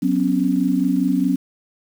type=chord; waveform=sine; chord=F# suspended fourth; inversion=none; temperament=equal with one note detuned; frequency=185 / 252.3 / 277.2 Hz; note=F#3 / B3 / C#4; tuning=0 / +37 / 0 cents; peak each=-21 / -20 / -19 dBFS; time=0.02-1.36 s; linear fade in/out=10 ms; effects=7-bit

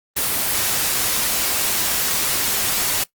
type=noise; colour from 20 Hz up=white; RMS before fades=-20 dBFS; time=0.16-3.04 s; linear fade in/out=10 ms; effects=noise-tail reverb RT60 0.1 s tail -18 dB re dry + Opus 24 kbps

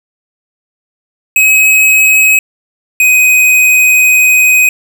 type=tone pair in turn; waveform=square; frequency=2549 / 2508 Hz; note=D#7 / D#7; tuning=+41 / +13 cents; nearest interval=unison; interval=28 cents; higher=first; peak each=-5 dBFS; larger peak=neither; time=1.36-2.39 / 3-4.69 s; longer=second; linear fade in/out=2 ms; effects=none

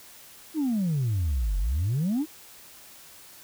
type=exponential two-way sweep; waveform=sine; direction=down then up; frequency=329.6 to 43.65 to 329.6 Hz; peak=-21 dBFS; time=0.54-2.26 s; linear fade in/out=50 ms; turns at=1.58 s; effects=tanh soft clip ceiling -21 dBFS + white hiss -49 dBFS RMS until 3.43 s

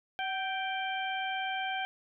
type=harmonic tone with a mistuned harmonic; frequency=784 Hz; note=G5; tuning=in tune; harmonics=1 / 2 / 3 / 4; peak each=-34 / -37 / -39 / -40 dBFS; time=0.19-1.85 s; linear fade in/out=0 ms; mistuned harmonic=1; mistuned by=-55 cents; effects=none

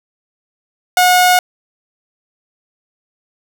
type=tone; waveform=sawtooth; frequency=725 Hz; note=F#5; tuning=35 cents flat; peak=-4 dBFS; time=0.97-1.39 s; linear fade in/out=2 ms; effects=none

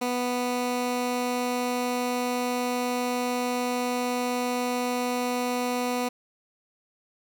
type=tone; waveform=15% pulse; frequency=246.9 Hz; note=B3; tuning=in tune; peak=-19 dBFS; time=0.01-6.09 s; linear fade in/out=10 ms; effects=none

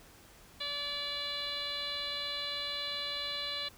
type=tone with low-pass filter; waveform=10% pulse; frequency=577 Hz; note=D5; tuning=31 cents flat; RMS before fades=-37 dBFS; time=0.6-3.69 s; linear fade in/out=10 ms; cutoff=3900 Hz; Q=9.4; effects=pink hiss -57 dBFS RMS until 3.77 s

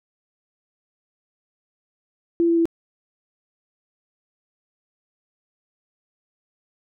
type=tone with pitch steps; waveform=sine; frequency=338.6 / 335.7 / 332.8 Hz; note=E4 / E4 / E4; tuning=+46 / +32 / +17 cents; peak=-15 dBFS; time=2.4-2.655 s; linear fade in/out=0 ms; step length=85 ms; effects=none

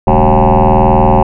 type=tone with frequency modulation; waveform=sine; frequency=376.8 Hz; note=F#4; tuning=32 cents sharp; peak=-3 dBFS; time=0.07-1.23 s; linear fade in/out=5 ms; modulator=81.4 Hz; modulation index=6.8; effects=tanh soft clip ceiling -2 dBFS

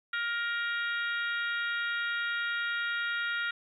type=harmonic tone; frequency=470 Hz; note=A#4; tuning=14 cents sharp; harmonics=3 / 4 / 5 / 6 / 7 / 8; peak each=-31 / -36 / -43 / -44 / -43 / -43 dBFS; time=0.13-3.51 s; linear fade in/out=5 ms; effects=11-bit

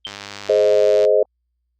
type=tone with exponential decay; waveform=sine; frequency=3136 Hz; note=G7; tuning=in tune; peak=-23 dBFS; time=0.05-0.17 s; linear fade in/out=1 ms; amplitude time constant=24 ms
type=click train; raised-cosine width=0.2 ms; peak=-14 dBFS; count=100; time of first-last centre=0.07-1.05 s; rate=101 Hz
type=chord; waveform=sine; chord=Ab major; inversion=none; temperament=equal with one note detuned; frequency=421.3 / 523.3 / 622.3 Hz; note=Ab4 / C5 / Eb5; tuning=+25 / 0 / 0 cents; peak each=-16 dBFS; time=0.49-1.23 s; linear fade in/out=5 ms
effects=added 60 Hz sine -68 dBFS peak until 1.79 s + Opus 32 kbps

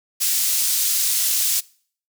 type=high-pass noise; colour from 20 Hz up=pink; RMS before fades=-20 dBFS; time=0.2-1.61 s; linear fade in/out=20 ms; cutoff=5700 Hz; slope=12 dB/octave; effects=noise-tail reverb RT60 0.5 s tail -23 dB re dry

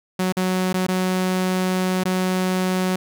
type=tone with dropouts; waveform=sawtooth; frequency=185 Hz; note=F#3; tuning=in tune; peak=-15 dBFS; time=0.19-2.96 s; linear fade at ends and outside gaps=5 ms; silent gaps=0.324-0.368 / 0.729-0.74 / 0.868-0.884 / 2.037-2.053 s; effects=none

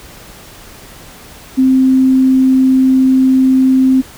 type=tone; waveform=sine; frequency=261.6 Hz; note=C4; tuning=in tune; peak=-6 dBFS; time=1.57-4.02 s; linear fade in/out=20 ms; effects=pink hiss -36 dBFS RMS until 4.17 s

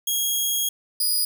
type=tone pair in turn; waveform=10% pulse; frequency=3285 / 4922 Hz; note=G#7 / D#8; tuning=-20 / -20 cents; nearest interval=perfect fifth; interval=700 cents; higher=second; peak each=-13 dBFS; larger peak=neither; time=0.07-0.69 / 1-1.25 s; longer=first; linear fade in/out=5 ms; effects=none

